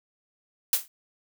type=noise with exponential decay; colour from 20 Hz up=blue; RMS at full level=-18 dBFS; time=0.73-0.88 s; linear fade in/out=1 ms; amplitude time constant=31 ms; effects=none